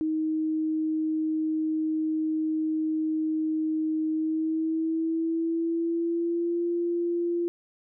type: tone with pitch glide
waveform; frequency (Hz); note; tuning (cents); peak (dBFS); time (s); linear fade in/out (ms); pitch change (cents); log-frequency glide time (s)
sine; 313.9 to 344.3; D#4 to F4; +15 to -25; -24; 0.01-7.48; 0; +160; 4.1-6.65
effects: none